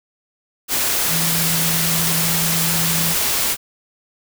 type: tone in noise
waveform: sine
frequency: 164.81 Hz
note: E3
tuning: in tune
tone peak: -23 dBFS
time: 1.08-3.15 s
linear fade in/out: 50 ms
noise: white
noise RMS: -19 dBFS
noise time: 0.68-3.57 s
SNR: -7 dB
effects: none